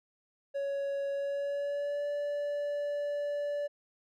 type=tone with pitch glide; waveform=triangle; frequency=558 to 580 Hz; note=C#5 to D5; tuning=+11 to -22 cents; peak=-29 dBFS; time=0.54-3.68 s; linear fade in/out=20 ms; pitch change=+67 cents; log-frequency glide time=1.11-2.07 s; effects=none